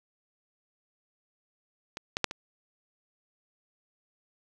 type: clicks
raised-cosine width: 0.2 ms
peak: -19 / -11 / -6 / -19 dBFS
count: 4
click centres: 1.971 / 2.169 / 2.243 / 2.311 s
effects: none